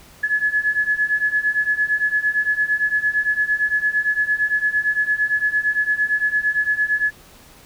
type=beating tone pair; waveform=sine; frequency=1700 / 1708.8 Hz; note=G#6 / G#6; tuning=+40 / +49 cents; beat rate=8.8 Hz; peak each=-21 / -19 dBFS; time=0.23-7.11 s; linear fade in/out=10 ms; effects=pink hiss -47 dBFS RMS until 7.65 s